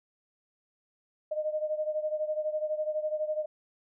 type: beating tone pair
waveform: sine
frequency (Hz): 611 / 623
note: D#5 / D#5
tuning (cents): -32 / +2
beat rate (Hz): 12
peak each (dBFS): -30 / -34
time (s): 1.31-3.46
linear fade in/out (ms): 10
effects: none